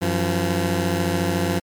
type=tone pair together; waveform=15% pulse; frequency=92.7 / 171.29 Hz; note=F#2 / F3; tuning=+4 / -33 cents; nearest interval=major seventh; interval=1063 cents; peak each=-16 dBFS; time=0.01-1.6 s; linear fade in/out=20 ms; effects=MP3 96 kbps

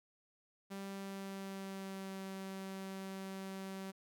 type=tone with pitch glide; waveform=sawtooth; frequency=196 to 192.19 Hz; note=G3 to G3; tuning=0 to -34 cents; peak=-39 dBFS; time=0.7-3.92 s; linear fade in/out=20 ms; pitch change=-34 cents; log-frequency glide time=0.88-2.21 s; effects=none

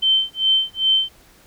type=tone with tremolo; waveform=sine; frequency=3098 Hz; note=G7; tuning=21 cents flat; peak=-12 dBFS; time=0.02-1.09 s; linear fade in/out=10 ms; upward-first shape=sine; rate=2.5 Hz; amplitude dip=100%; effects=pink hiss -51 dBFS RMS until 1.46 s

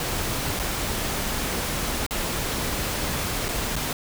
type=noise with dropouts; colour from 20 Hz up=pink; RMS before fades=-27 dBFS; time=0-3.93 s; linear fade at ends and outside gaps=2 ms; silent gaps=0.592-0.596 / 2.065-2.108 / 3.484-3.487 / 3.757-3.763 s; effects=none

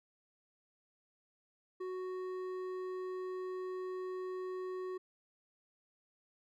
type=tone with hard clipping; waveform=sine; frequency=370 Hz; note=F#4; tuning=in tune; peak=-40 dBFS; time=1.8-4.98 s; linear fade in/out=10 ms; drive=8 dB; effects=none

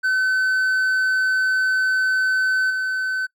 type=tone with level steps; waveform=triangle; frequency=1521 Hz; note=F#6; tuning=47 cents sharp; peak=-15 / -19 dBFS; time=0.03-3.27 s; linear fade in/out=20 ms; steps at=2.7 s; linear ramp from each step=5 ms; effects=noise-tail reverb RT60 0.1 s tail -21 dB re dry

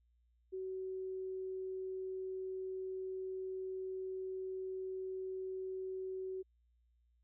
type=tone; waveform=sine; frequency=376.6 Hz; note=F#4; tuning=31 cents sharp; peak=-39 dBFS; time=0.52-6.43 s; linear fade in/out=20 ms; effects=added 59 Hz sine -70 dBFS peak until 7.23 s

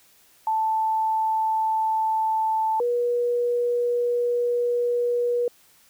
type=tone pair in turn; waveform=sine; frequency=880 / 482.3 Hz; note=A5 / B4; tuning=0 / -41 cents; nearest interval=minor seventh; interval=1041 cents; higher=first; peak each=-20 dBFS; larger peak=neither; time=0.47-2.8 / 2.8-5.48 s; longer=second; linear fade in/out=2 ms; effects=white hiss -57 dBFS RMS until 5.89 s

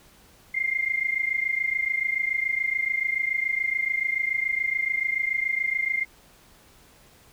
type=tone pair together; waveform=sine; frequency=2095 / 2122 Hz; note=C7 / C7; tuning=+2 / +24 cents; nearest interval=unison; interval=22 cents; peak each=-26 dBFS; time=0.54-6.05 s; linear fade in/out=10 ms; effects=pink hiss -55 dBFS RMS until 7.32 s

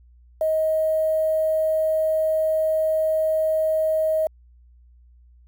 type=tone with quantisation; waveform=sine; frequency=630 Hz; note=D#5; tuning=21 cents sharp; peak=-18 dBFS; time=0.41-4.27 s; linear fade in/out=2 ms; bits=7; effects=added 60 Hz sine -49 dBFS peak until 5.47 s

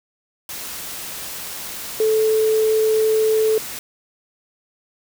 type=tone in noise; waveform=sine; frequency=437.3 Hz; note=A4; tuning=11 cents flat; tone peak=-14 dBFS; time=2-3.58 s; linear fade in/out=2 ms; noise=white; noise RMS=-31 dBFS; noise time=0.49-3.79 s; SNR=+14 dB; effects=none

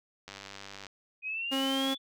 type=click train; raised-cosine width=0.2 ms; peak=-26 dBFS; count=59; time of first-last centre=0.28-0.867 s; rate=98.8 Hz
type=exponential sweep; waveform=sine; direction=up; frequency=2489 to 3486 Hz; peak=-32 dBFS; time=1.22-1.98 s; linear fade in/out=50 ms
type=tone; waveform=sawtooth; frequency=269.1 Hz; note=C4; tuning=49 cents sharp; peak=-25 dBFS; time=1.51-1.95 s; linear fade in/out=20 ms
effects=none

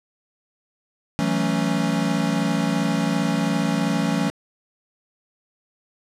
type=chord; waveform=square; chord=F# minor seventh; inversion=third; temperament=equal with one note detuned; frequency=164.81 / 187.58 / 220 / 277.2 Hz; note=E3 / F#3 / A3 / C#4; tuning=0 / +24 / 0 / 0 cents; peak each=-26 dBFS; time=1.19-4.3 s; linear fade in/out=0 ms; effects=low-pass 9000 Hz 12 dB/octave

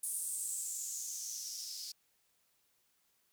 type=noise with band-pass filter sweep; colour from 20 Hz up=violet; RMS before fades=-41 dBFS; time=0.03-1.92 s; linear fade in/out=5 ms; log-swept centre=9500 to 4800 Hz; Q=5.6; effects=white hiss -75 dBFS RMS until 3.32 s

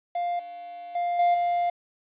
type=tone with level steps; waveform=triangle; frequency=700 Hz; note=F5; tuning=4 cents sharp; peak=-23 / -35 / -22 / -16 / -20 dBFS; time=0.15-1.7 s; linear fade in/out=5 ms; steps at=0.39 / 0.95 / 1.19 / 1.34 s; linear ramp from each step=5 ms; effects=resampled to 8000 Hz + 9-bit

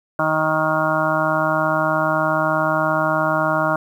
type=harmonic tone; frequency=156.8 Hz; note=D#3; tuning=14 cents sharp; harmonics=1 / 2 / 4 / 5 / 6 / 7 / 8 / 9; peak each=-27 / -26 / -21 / -27 / -26 / -24 / -27 / -23 dBFS; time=0.19-3.76 s; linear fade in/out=2 ms; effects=8-bit

